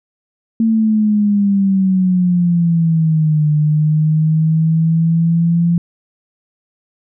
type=exponential two-way sweep; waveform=sine; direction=down then up; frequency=226.6 to 150.1 to 171.5 Hz; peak=-10 dBFS; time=0.6-5.78 s; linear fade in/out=2 ms; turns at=3.5 s; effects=none